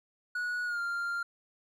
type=tone with pitch glide; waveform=triangle; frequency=1462 to 1394.4 Hz; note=F#6 to F6; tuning=-21 to -3 cents; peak=-29 dBFS; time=0.35-1.23 s; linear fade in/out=5 ms; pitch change=-82 cents; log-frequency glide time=0.65-0.8 s; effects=none